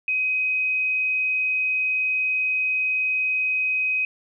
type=tone; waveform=sine; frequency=2521 Hz; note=D#7; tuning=22 cents sharp; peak=-20 dBFS; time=0.08-4.05 s; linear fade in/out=2 ms; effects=none